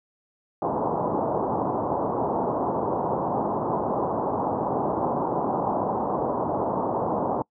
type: low-pass noise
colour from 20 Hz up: white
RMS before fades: -25 dBFS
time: 0.62-7.42 s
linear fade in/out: 2 ms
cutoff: 990 Hz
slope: 48 dB/octave
effects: noise-tail reverb RT60 0.1 s tail -24 dB re dry + high-pass 150 Hz 12 dB/octave